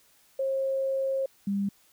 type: tone pair in turn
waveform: sine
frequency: 537 / 199.35 Hz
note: C5 / G3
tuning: +45 / +29 cents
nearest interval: octave + perfect fourth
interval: 1716 cents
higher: first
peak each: -25 dBFS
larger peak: neither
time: 0.39-1.26 / 1.47-1.69 s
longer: first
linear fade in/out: 5 ms
effects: white hiss -62 dBFS RMS until 1.92 s